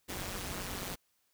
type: noise with amplitude modulation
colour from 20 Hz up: pink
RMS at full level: -36 dBFS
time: 0.08-0.96 s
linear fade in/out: 20 ms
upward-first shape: sine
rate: 188 Hz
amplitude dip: 80%
effects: white hiss -75 dBFS RMS until 1.33 s